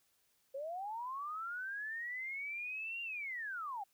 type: linear two-way sweep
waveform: sine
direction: up then down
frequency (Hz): 523.3 to 2794 to 753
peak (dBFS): -39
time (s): 0.54-3.84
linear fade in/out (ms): 10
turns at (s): 3.02
effects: white hiss -75 dBFS RMS until 3.93 s